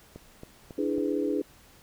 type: click train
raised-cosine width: 2 ms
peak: -28 dBFS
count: 4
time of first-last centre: 0.16-0.982 s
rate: 3.65 Hz
type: chord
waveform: sine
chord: E dominant seventh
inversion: third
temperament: equal with one note detuned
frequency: 293.7 / 329.6 / 415.3 / 497.9 Hz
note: D4 / E4 / G#4 / B4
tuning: 0 / 0 / 0 / +14 cents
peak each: -29 / -32 / -30 / -34 dBFS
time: 0.78-1.42 s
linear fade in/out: 5 ms
effects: pink hiss -56 dBFS RMS until 1.82 s